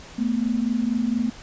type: tone pair together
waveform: sine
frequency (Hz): 222 / 246.3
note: A3 / B3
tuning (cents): +16 / -5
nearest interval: major second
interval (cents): 179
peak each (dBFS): -23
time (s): 0.18-1.3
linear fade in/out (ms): 10
effects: pink hiss -43 dBFS RMS until 1.42 s + resampled to 16000 Hz